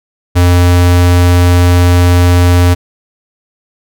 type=tone; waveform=square; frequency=88.4 Hz; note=F2; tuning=22 cents sharp; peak=-5 dBFS; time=0.35-2.75 s; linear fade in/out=20 ms; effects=none